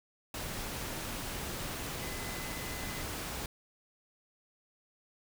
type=tone in noise; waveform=sine; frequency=2023 Hz; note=B6; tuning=41 cents sharp; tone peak=-47 dBFS; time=2.02-3.02 s; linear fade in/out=2 ms; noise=pink; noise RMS=-39 dBFS; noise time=0.34-3.46 s; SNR=-11 dB; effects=none